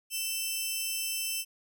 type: tone pair together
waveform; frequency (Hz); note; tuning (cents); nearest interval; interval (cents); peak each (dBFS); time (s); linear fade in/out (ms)
10% pulse; 2653 / 3074; E7 / G7; +10 / -35; minor third; 255; -24 / -27; 0.1-1.45; 50
effects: none